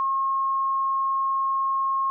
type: tone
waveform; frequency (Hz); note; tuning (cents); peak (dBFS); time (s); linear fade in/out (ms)
sine; 1079; C#6; -47; -21; 0-2.1; 0
effects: none